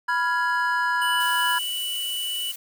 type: chord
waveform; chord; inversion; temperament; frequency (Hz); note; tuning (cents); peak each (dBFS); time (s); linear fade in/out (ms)
triangle; F diminished; second; equal with one note detuned; 987.8 / 1396.9 / 1669.9; Cb6 / F6 / Ab6; 0 / 0 / +9; -22 / -26 / -23; 0.08-1.59; 10
type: tone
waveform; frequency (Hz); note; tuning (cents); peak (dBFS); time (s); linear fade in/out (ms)
square; 2960; F#7; 0; -27; 1.01-2.52; 10
type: noise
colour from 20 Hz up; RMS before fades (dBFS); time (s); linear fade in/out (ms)
blue; -37; 1.2-2.56; 5
effects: none